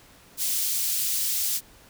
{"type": "high-pass noise", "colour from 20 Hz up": "white", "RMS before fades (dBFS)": -26, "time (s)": [0.37, 1.61], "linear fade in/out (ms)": 50, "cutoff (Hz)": 4000, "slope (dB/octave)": 12, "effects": ["pink hiss -53 dBFS RMS until 1.89 s"]}